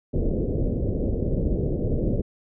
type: low-pass noise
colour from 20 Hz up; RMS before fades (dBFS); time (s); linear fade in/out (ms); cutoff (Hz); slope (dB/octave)
pink; -24; 0.13-2.22; 10; 550; 48
effects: none